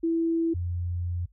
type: tone pair in turn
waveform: sine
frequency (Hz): 330.6 / 87.56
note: E4 / F2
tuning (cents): +5 / +5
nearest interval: octave + major seventh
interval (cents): 2300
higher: first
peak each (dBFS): -22 / -27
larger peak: first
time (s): 0.03-0.54 / 0.54-1.26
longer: second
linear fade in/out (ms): 10
effects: noise-tail reverb RT60 0.1 s tail -25 dB re dry + added 50 Hz sine -57 dBFS peak until 1.32 s